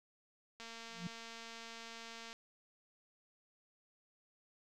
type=click train; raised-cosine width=0.2 ms; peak=-33 dBFS; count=397; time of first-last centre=0.6-2.329 s; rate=229 Hz
type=tone with exponential growth; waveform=sine; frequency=176 Hz; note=F3; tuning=14 cents sharp; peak=-36 dBFS; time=0.88-1.07 s; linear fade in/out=2 ms; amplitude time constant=40 ms
effects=none